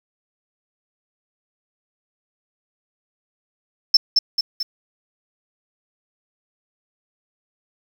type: tone with echo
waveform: sine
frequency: 5300 Hz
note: E8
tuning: 9 cents sharp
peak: -6 dBFS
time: 3.94-3.97 s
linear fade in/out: 5 ms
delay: 220 ms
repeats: 3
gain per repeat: -5 dB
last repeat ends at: 4.63 s
effects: tanh soft clip ceiling -3 dBFS + 7-bit